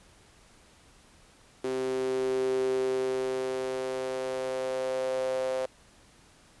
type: tone with high-pass filter sweep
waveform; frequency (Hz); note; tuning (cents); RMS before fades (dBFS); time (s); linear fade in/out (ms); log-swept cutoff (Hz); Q
sawtooth; 130; C3; -11; -30; 1.64-5.66; 5; 350 to 540; 7.6
effects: pink hiss -58 dBFS RMS until 6.6 s + resampled to 24000 Hz